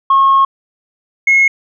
sine tone pair in turn, 1086 / 2168 Hz, C#6 / C#7, -36 / -39 cents, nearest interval octave, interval 1197 cents, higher second, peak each -5 dBFS, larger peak neither, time 0.1-0.45 / 1.27-1.48 s, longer first, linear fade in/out 5 ms, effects tanh soft clip ceiling -3 dBFS

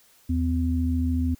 sine tone pair together, 79.9 / 253.7 Hz, D#2 / B3, +47 / +47 cents, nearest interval octave + minor sixth, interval 2000 cents, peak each -23 / -25 dBFS, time 0.29-1.35 s, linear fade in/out 10 ms, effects white hiss -58 dBFS RMS until 1.39 s

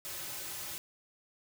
white noise with comb filter, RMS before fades -41 dBFS, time 0.05-0.78 s, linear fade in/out 0 ms, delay 4.3 ms, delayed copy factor -0.85, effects none

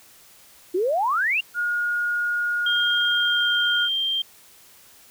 sine exponential sweep, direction up, 340.4 to 2895 Hz, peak -19 dBFS, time 0.74-1.41 s, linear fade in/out 10 ms
sine tone, 1434 Hz, F6, 45 cents sharp, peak -21 dBFS, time 1.54-3.89 s, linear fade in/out 50 ms
sine tone with pitch glide, 3206 to 3173 Hz, G7 to G7, +38 to +20 cents, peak -21 dBFS, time 2.66-4.22 s, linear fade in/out 5 ms, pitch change -18 cents, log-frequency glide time 3.05-3.58 s
effects white hiss -51 dBFS RMS until 5.1 s

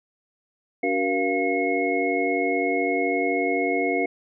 sine tone cluster, 284.4 / 376 / 472.1 / 691 / 2172 Hz, C#4 / F#4 / A#4 / F5 / C#7, +45 / +28 / +22 / -19 / -36 cents, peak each -27 dBFS, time 0.83-4.06 s, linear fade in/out 5 ms, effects none

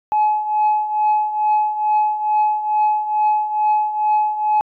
sine tone with tremolo, 850 Hz, G#5, 40 cents sharp, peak -10 dBFS, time 0.12-4.61 s, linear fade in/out 0 ms, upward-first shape triangle, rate 2.3 Hz, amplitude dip 75%, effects tanh soft clip ceiling -10 dBFS

